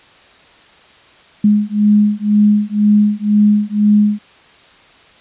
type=beating tone pair; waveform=sine; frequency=207.7 / 209.7 Hz; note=G#3 / G#3; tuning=0 / +17 cents; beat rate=2 Hz; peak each=-12 dBFS; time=1.44-4.19 s; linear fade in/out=5 ms; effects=white hiss -45 dBFS RMS until 5.2 s + resampled to 8000 Hz